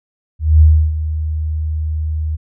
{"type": "tone with ADSR envelope", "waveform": "sine", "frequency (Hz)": 77.78, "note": "D#2", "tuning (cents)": 0, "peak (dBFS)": -3, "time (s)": [0.39, 2.37], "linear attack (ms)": 220, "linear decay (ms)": 310, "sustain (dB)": -13, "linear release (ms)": 23, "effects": []}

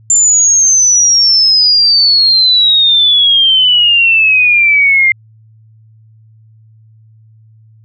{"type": "exponential sweep", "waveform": "sine", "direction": "down", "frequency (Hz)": [7270, 2093], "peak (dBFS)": -5, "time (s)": [0.1, 5.12], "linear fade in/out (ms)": 2, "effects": ["added 110 Hz sine -40 dBFS peak until 7.84 s"]}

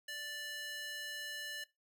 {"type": "tone with high-pass filter", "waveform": "square", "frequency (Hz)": 587.3, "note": "D5", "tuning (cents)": 0, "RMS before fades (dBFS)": -44, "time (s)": [0.08, 1.64], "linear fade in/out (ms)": 5, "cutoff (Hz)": 2000, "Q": 1.6, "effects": ["noise-tail reverb RT60 0.2 s tail -18 dB re dry"]}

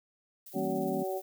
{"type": "noise with tremolo", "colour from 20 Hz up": "violet", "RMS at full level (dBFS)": -47, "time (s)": [0.46, 1.22], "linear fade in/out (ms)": 5, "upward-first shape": "triangle", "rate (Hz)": 17, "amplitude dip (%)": 40}
{"type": "harmonic tone", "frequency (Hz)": 188.9, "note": "F#3", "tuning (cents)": 36, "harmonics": [2, 3, 4], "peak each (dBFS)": [-34, -36, -37], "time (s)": [0.53, 1.22], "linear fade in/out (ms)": 50}
{"type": "chord", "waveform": "sine", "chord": "E diminished seventh", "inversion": "none", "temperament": "equal", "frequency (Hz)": [164.81, 196, 233.1, 277.2], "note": ["E3", "G3", "Bb3", "Db4"], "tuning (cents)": [0, 0, 0, 0], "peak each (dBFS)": [-40, -37, -37, -36], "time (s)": [0.54, 1.04], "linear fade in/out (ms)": 20}
{"effects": []}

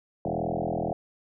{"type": "tone with frequency modulation", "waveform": "sine", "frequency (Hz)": 433.1, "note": "A4", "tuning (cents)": -27, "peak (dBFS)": -26, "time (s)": [0.25, 0.93], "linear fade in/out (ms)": 2, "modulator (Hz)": 41.6, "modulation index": 7.7, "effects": []}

